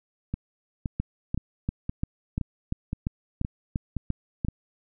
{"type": "two click trains", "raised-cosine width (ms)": 5, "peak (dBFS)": [-14, -16], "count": [11, 9], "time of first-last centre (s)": [[1, 4.448], [0.34, 4.485]], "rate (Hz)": [2.9, 1.93], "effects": []}